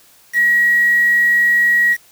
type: tone with quantisation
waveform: sine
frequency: 1908 Hz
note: A#6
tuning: 40 cents sharp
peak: -10 dBFS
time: 0.33-1.97 s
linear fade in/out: 50 ms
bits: 5
effects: white hiss -49 dBFS RMS until 2.11 s